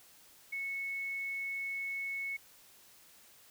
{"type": "tone", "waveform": "sine", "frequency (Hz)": 2203, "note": "C#7", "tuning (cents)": -11, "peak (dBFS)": -35, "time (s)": [0.52, 2.37], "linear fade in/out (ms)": 10, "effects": ["white hiss -60 dBFS RMS until 3.5 s"]}